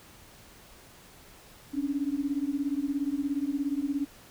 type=beating tone pair; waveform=sine; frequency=274.3 / 291.3 Hz; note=C#4 / D4; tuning=-18 / -14 cents; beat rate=17 Hz; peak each=-30 dBFS; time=1.73-4.06 s; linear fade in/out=20 ms; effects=pink hiss -53 dBFS RMS until 4.3 s